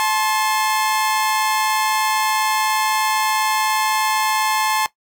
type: tone pair together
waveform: sawtooth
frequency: 868 / 1059 Hz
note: A5 / C6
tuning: -24 / +21 cents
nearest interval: minor third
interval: 345 cents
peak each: -15 / -17 dBFS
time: 0-4.86 s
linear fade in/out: 0 ms
effects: noise-tail reverb RT60 0.1 s tail -17 dB re dry